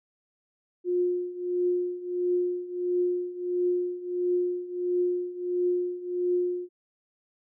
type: tone with tremolo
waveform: sine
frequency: 356.9 Hz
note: F4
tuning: 38 cents sharp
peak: -21 dBFS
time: 0.84-6.69 s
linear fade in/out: 50 ms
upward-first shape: triangle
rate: 1.5 Hz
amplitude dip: 85%
effects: none